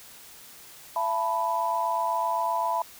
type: chord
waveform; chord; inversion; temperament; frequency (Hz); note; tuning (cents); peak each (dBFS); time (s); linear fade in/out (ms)
sine; E suspended fourth; none; equal with one note detuned; 674.7 / 880 / 987.8; E5 / A5 / B5; +40 / 0 / 0; -30 / -30 / -26; 0.96-2.82; 2
effects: white hiss -48 dBFS RMS until 2.99 s